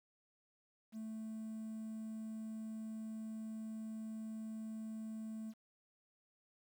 triangle tone, 220 Hz, A3, in tune, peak -40 dBFS, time 0.92-5.54 s, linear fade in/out 50 ms, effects tanh soft clip ceiling -36 dBFS + 11-bit

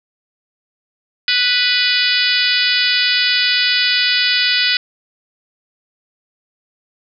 harmonic tone, 493.9 Hz, B4, in tune, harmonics 3 / 4 / 5 / 6 / 7 / 8 / 9 / 10, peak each -21 / -21 / -21 / -21 / -21 / -21 / -21 / -21 dBFS, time 1.28-4.77 s, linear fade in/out 2 ms, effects none

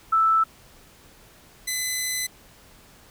sine / 10% pulse tone pair in turn, 1318.5 / 2016 Hz, E6 / B6, 0 / +35 cents, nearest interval perfect fifth, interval 735 cents, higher second, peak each -16 dBFS, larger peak neither, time 0.12-0.44 / 1.67-2.27 s, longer second, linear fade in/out 10 ms, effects pink hiss -52 dBFS RMS until 3.1 s

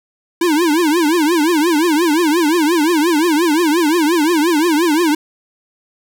square tone with vibrato, 322.4 Hz, E4, 38 cents flat, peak -12 dBFS, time 0.41-5.15 s, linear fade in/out 5 ms, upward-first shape triangle, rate 5.7 Hz, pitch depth 210 cents each way, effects none

